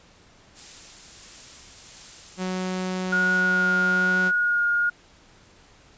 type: noise with tremolo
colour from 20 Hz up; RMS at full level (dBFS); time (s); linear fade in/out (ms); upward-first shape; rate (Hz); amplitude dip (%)
blue; -39; 0.54-3.43; 50; sine; 1.5; 25
type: tone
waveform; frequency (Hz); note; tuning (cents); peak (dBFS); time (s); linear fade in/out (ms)
sawtooth; 185; F#3; 0; -22; 2.37-4.32; 50
type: tone with vibrato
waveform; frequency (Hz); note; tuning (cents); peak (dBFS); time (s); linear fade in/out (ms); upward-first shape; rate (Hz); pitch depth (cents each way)
sine; 1436; F6; +48; -19; 3.12-4.9; 10; sine; 1.1; 16
effects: pink hiss -54 dBFS RMS until 5.97 s + resampled to 16000 Hz